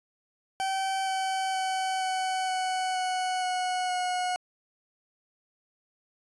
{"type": "tone with pitch steps", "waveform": "40% pulse", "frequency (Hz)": [770, 763.8, 757.6, 751.5, 745.5, 739.5, 733.5, 727.6], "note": ["G5", "G5", "F#5", "F#5", "F#5", "F#5", "F#5", "F#5"], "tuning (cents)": [-31, -45, 41, 27, 13, -1, -15, -29], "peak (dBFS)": -26, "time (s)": [0.6, 4.36], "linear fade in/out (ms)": 0, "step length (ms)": 470, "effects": ["resampled to 24000 Hz"]}